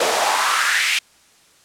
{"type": "noise with high-pass filter sweep", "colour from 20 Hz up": "pink", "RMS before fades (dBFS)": -18, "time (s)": [0, 0.99], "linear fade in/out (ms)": 5, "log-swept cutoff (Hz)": [500, 2600], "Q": 3.4, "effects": ["white hiss -53 dBFS RMS until 1.64 s", "low-pass 9000 Hz 12 dB/octave"]}